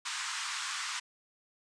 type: band-pass noise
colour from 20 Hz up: pink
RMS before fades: -37 dBFS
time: 0.05-1 s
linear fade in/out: 10 ms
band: 1000 to 8600 Hz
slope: 48 dB/octave
effects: none